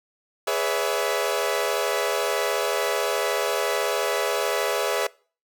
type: chord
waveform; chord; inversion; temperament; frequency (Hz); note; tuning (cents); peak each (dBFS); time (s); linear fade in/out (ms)
sawtooth; C# minor seventh; second; equal with one note detuned; 415.3 / 493.9 / 567.7 / 659.3; G#4 / B4 / C#5 / E5; 0 / 0 / +41 / 0; -24; 0.47-5.07; 5
effects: noise-tail reverb RT60 0.4 s tail -23 dB re dry